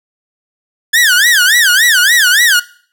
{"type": "tone with vibrato", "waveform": "sawtooth", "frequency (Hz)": 1673, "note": "G#6", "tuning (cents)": 12, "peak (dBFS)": -3, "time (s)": [0.93, 2.6], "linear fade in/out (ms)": 10, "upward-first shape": "sine", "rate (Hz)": 3.5, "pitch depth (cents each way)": 270, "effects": ["noise-tail reverb RT60 0.5 s tail -20 dB re dry"]}